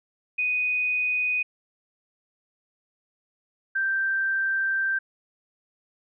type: tone pair in turn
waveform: sine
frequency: 2489 / 1568 Hz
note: D#7 / G6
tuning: 0 / 0 cents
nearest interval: minor sixth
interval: 800 cents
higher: first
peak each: -22 dBFS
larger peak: neither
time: 0.38-1.43 / 3.75-4.99 s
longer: second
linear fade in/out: 10 ms
effects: none